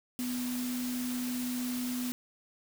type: tone in noise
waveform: sine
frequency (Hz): 248.3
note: B3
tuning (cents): +9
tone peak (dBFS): -32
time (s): 0.19-2.12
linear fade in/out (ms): 0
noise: white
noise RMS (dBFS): -41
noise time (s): 0.19-2.12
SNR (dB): +6
effects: none